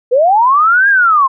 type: linear two-way sweep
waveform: sine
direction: up then down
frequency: 466.2 to 1650 to 1028 Hz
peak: -6 dBFS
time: 0.11-1.28 s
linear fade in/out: 20 ms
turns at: 0.89 s
effects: none